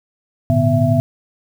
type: tone cluster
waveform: sine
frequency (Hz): 106.4 / 118.4 / 146.9 / 246.9 / 665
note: G#2 / A#2 / D3 / B3 / E5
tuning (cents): +42 / +27 / +1 / 0 / +15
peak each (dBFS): -18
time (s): 0.5-1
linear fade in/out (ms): 0
effects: 7-bit